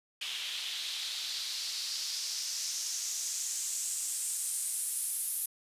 white noise with band-pass filter sweep, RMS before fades -36 dBFS, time 0.21-5.46 s, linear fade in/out 5 ms, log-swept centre 3100 to 11000 Hz, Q 2.9, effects resampled to 32000 Hz

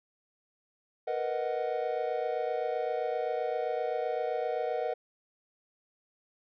triangle chord, B major seventh, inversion third, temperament equal, 466.2 / 493.9 / 622.3 / 740 Hz, A#4 / B4 / D#5 / F#5, 0 / 0 / 0 / 0 cents, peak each -33 dBFS, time 1.07-4.94 s, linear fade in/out 10 ms, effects resampled to 11025 Hz

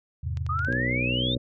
sine chord, E augmented, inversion none, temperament equal, 82.41 / 103.83 / 130.81 Hz, E2 / G#2 / B#2, 0 / 0 / 0 cents, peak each -29 / -33 / -33 dBFS, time 0.23-0.7 s, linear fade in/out 10 ms
clicks, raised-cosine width 0.2 ms, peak -26 dBFS, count 5, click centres 0.372 / 0.465 / 0.592 / 0.648 / 0.726 s
sine exponential sweep, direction up, 1201 to 3729 Hz, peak -26 dBFS, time 0.49-1.35 s, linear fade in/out 5 ms
harmonic tone, 61.74 Hz, B1, in tune, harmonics 1 / 2 / 3 / 4 / 5 / 6 / 7 / 8 / 9, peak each -35 / -29 / -39 / -31 / -35 / -40 / -42 / -38 / -36 dBFS, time 0.67-1.38 s, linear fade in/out 10 ms
effects none

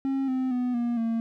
triangle tone with pitch steps, 270.1 / 258.9 / 248.3 / 238 / 228.2 Hz, C#4 / C4 / B3 / A#3 / A#3, -45 / -18 / +9 / +36 / -37 cents, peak -22 dBFS, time 0.05-1.2 s, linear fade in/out 0 ms, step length 230 ms, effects none

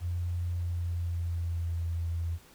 sine tone with pitch glide, 87.31 to 84.09 Hz, F2 to E2, 0 to +35 cents, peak -29 dBFS, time 0-2.39 s, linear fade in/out 50 ms, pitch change -65 cents, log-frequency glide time 0.47-1.83 s, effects pink hiss -57 dBFS RMS until 2.54 s

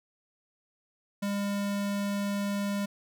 square tone, 201.6 Hz, G3, 49 cents sharp, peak -29 dBFS, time 1.22-2.86 s, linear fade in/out 10 ms, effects none

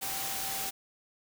sine tone in noise, 778 Hz, G5, 13 cents flat, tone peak -42 dBFS, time 0.01-0.71 s, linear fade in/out 20 ms, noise white, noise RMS -35 dBFS, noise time 0.01-0.71 s, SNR -10 dB, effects none

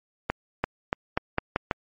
accelerating click train, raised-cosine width 0.5 ms, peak -8 dBFS, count 7, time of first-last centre 0.3-1.712 s, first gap 340 ms, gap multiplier 0.85, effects MP3 32 kbps

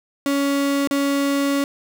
35% pulse tone with dropouts, 280 Hz, C#4, 18 cents sharp, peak -16 dBFS, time 0.26-1.64 s, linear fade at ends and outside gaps 1 ms, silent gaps 0.874-0.91 s, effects none

